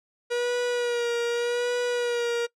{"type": "tone with vibrato", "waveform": "45% pulse", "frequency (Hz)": 480.1, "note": "B4", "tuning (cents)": -49, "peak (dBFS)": -24, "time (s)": [0.3, 2.47], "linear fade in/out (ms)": 20, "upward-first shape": "sine", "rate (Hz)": 0.84, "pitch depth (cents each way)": 30, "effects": ["noise-tail reverb RT60 0.1 s tail -22 dB re dry", "low-pass 7000 Hz 12 dB/octave"]}